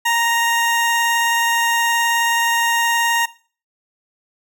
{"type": "tone with vibrato", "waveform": "20% pulse", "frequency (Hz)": 932.3, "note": "A#5", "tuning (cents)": 0, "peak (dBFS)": -10, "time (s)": [0.05, 3.26], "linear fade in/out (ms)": 10, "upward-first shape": "square", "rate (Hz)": 19, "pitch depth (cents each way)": 8, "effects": ["noise-tail reverb RT60 0.4 s tail -19 dB re dry"]}